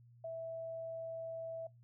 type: tone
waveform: sine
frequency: 656 Hz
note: E5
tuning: 9 cents flat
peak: -40 dBFS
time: 0.24-1.67 s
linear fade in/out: 5 ms
effects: noise-tail reverb RT60 0.2 s tail -25 dB re dry + added 119 Hz sine -59 dBFS peak until 1.83 s